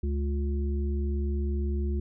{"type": "harmonic tone", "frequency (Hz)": 71, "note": "C#2", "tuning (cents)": 42, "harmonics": [1, 3, 5], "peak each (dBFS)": [-26, -36, -37], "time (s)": [0.03, 2], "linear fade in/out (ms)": 5, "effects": []}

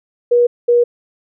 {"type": "tone pair in turn", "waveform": "sine", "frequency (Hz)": [482, 479.6], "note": ["B4", "A#4"], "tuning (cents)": [-42, 49], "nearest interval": "unison", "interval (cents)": 9, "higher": "first", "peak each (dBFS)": -8, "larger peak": "neither", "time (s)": [[0.31, 0.47], [0.68, 0.84]], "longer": "neither", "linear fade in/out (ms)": 10, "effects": []}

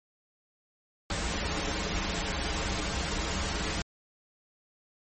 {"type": "noise with comb filter", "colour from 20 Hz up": "pink", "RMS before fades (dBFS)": -31, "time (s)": [1.1, 3.82], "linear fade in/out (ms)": 2, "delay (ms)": 8, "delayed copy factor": -0.85, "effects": ["MP3 32 kbps"]}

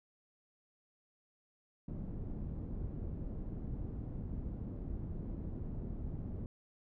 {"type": "low-pass noise", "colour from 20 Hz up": "pink", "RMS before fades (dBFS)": -41, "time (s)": [1.88, 6.46], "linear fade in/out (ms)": 2, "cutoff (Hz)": 250, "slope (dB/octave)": 12, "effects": []}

